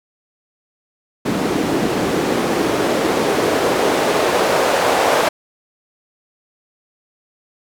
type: noise with band-pass filter sweep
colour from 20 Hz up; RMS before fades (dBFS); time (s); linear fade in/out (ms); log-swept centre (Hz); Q
white; -17; 1.25-5.29; 10; 250 to 620; 1.5
effects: none